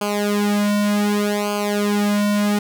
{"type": "tone with flanger", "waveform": "sawtooth", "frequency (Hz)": 206.2, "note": "G#3", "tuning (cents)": -12, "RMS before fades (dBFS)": -19, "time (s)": [0.01, 2.59], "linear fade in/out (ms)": 5, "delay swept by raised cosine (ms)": [0.53, 2.43], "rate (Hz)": 0.66, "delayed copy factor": -0.95, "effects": []}